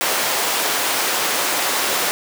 pink high-pass noise, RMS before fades -20 dBFS, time 0.01-2.11 s, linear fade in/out 0 ms, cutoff 520 Hz, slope 12 dB/octave, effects none

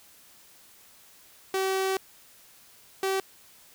sawtooth tone pair in turn, 382.4 / 384.8 Hz, G4 / G4, -43 / -32 cents, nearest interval unison, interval 11 cents, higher second, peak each -21 dBFS, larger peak neither, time 1.54-1.97 / 3.03-3.2 s, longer first, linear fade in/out 2 ms, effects white hiss -55 dBFS RMS until 3.74 s

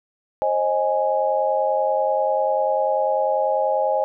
sine chord, Ab major, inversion first, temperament equal with one note detuned, 532.1 / 622.3 / 830.6 Hz, C5 / Eb5 / Ab5, +29 / 0 / 0 cents, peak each -22 dBFS, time 0.42-4.04 s, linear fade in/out 0 ms, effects none

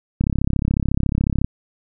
click train, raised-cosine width 5 ms, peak -6 dBFS, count 43, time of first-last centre 0.21-1.445 s, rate 34 Hz, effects none

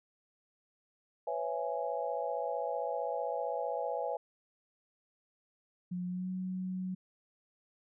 sine chord, C# minor seventh, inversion third, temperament just, 498.9 / 554.4 / 665.2 / 831.5 Hz, B4 / C#5 / E5 / G#5, +17 / 0 / +16 / +2 cents, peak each -38 dBFS, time 1.27-4.17 s, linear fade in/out 5 ms
sine tone with pitch glide, 179.3 to 185.19 Hz, F3 to F#3, +46 to +2 cents, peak -34 dBFS, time 5.91-6.95 s, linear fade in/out 10 ms, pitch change +56 cents, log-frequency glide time 6.07-6.29 s
effects none

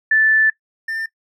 sine / triangle tone pair in turn, 1756 / 1793.9 Hz, A6 / A6, -4 / +33 cents, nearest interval unison, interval 37 cents, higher second, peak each -11 / -20 dBFS, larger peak first, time 0.11-0.5 / 0.88-1.06 s, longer first, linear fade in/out 5 ms, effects noise-tail reverb RT60 0.1 s tail -20 dB re dry

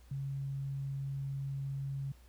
sine tone, 137.5 Hz, C#3, 14 cents flat, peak -35 dBFS, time 0.11-2.12 s, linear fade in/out 5 ms, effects added 60 Hz sine -56 dBFS peak until 2.28 s + pink hiss -66 dBFS RMS until 2.28 s

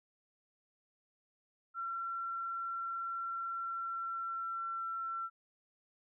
sine tone with pitch glide, 1359 to 1348.8 Hz, F6 to E6, -48 to +39 cents, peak -36 dBFS, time 1.74-5.3 s, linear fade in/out 50 ms, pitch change -13 cents, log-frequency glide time 3.47-4.83 s, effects none

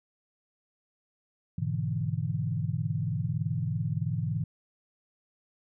sine chord, E dominant seventh, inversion first, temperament equal, 103.83 / 123.47 / 146.83 / 164.81 Hz, G#2 / B2 / D3 / E3, 0 / 0 / 0 / 0 cents, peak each -33 dBFS, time 1.58-4.44 s, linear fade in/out 5 ms, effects none

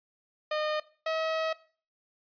sawtooth tone pair in turn, 611 / 640.3 Hz, D#5 / D#5, -32 / +49 cents, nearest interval minor second, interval 81 cents, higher second, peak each -24 dBFS, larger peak neither, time 0.51-0.8 / 1.06-1.53 s, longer second, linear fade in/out 5 ms, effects noise-tail reverb RT60 0.4 s tail -18 dB re dry + resampled to 11025 Hz

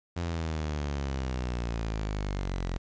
sawtooth exponential sweep, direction down, 87.31 to 43.2 Hz, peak -26 dBFS, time 0.16-2.78 s, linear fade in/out 10 ms, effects resampled to 16000 Hz + 10-bit

